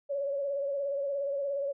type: tone with vibrato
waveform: sine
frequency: 560 Hz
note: C#5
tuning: 18 cents sharp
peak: -29 dBFS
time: 0.09-1.73 s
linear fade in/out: 20 ms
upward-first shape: sine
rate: 17 Hz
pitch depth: 43 cents each way
effects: none